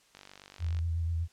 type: click train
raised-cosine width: 0.2 ms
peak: -31 dBFS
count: 32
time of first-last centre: 0.15-0.789 s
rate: 48.5 Hz
type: tone with vibrato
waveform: sine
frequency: 83.2 Hz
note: E2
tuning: 17 cents sharp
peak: -28 dBFS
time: 0.59-1.28 s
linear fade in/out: 50 ms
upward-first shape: triangle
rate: 8.2 Hz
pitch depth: 40 cents each way
effects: white hiss -64 dBFS RMS until 1.32 s + low-pass 8000 Hz 12 dB/octave